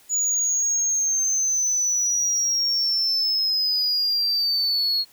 sine linear sweep, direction down, 6890 to 4298 Hz, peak -17 dBFS, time 0.09-5.05 s, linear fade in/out 50 ms, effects tanh soft clip ceiling -18 dBFS + white hiss -54 dBFS RMS until 5.12 s

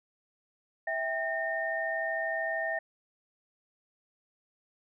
sine tone cluster, 654 / 787 / 1829 Hz, E5 / G5 / A#6, -14 / +7 / -33 cents, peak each -33 / -38 / -32 dBFS, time 0.87-2.79 s, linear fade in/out 5 ms, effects none

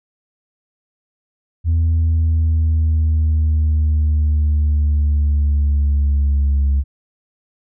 sine linear sweep, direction down, 82.41 to 69 Hz, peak -10 dBFS, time 1.64-6.84 s, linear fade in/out 50 ms, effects tanh soft clip ceiling -11 dBFS

